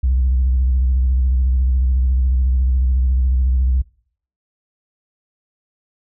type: tone with vibrato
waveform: sine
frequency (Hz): 63.9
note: C2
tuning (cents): -40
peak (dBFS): -11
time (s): 0.03-3.82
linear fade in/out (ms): 10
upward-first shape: square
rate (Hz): 14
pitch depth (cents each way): 67
effects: noise-tail reverb RT60 0.6 s tail -26 dB re dry + tanh soft clip ceiling -10 dBFS